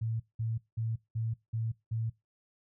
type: tone bursts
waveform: sine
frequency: 112.9 Hz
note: A2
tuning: 45 cents sharp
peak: -30 dBFS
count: 6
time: 0.01-2.1 s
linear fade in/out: 10 ms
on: 190 ms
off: 190 ms
effects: noise-tail reverb RT60 0.2 s tail -20 dB re dry